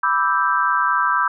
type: chord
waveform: sine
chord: E minor seventh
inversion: second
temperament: equal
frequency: 987.8 / 1174.7 / 1318.5 / 1568 Hz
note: B5 / D6 / E6 / G6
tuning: 0 / 0 / 0 / 0 cents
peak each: -21 dBFS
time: 0.03-1.28 s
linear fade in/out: 5 ms
effects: none